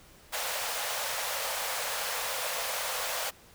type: high-pass noise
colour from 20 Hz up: pink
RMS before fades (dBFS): -33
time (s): 0.32-3.31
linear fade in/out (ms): 20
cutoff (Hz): 480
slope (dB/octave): 96
effects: pink hiss -56 dBFS RMS until 3.54 s